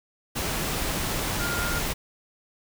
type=tone in noise; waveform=sine; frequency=1408 Hz; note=F6; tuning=14 cents sharp; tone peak=-30 dBFS; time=1.39-1.8 s; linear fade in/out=20 ms; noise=pink; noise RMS=-28 dBFS; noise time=0.35-1.94 s; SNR=-5 dB; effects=none